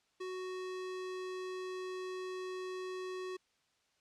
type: tone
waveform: square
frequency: 370.5 Hz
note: F#4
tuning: 2 cents sharp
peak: -40 dBFS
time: 0.2-3.37 s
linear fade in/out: 10 ms
effects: white hiss -75 dBFS RMS until 4 s + low-pass 6000 Hz 12 dB/octave